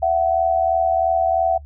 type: tone pair together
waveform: sine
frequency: 669 / 752 Hz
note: E5 / F#5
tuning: +25 / +28 cents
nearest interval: major second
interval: 203 cents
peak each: -18 dBFS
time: 0.02-1.58 s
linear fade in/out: 10 ms
effects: noise-tail reverb RT60 0.1 s tail -24 dB re dry + added 72 Hz sine -36 dBFS peak until 1.65 s